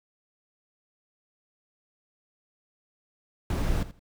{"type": "noise with echo", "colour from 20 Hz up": "brown", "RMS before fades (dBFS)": -26, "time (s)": [3.5, 3.83], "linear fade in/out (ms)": 2, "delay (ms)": 82, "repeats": 2, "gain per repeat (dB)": -15, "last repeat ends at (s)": 3.994, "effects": []}